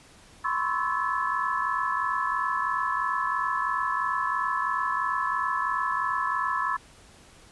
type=tone cluster; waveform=sine; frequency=1001 / 1044 / 1110 / 1311 / 1719 Hz; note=B5 / C6 / C#6 / E6 / A6; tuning=+23 / -4 / +2 / -10 / -41 cents; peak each=-31 dBFS; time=0.44-6.77 s; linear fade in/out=10 ms; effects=pink hiss -53 dBFS RMS until 7.51 s + resampled to 24000 Hz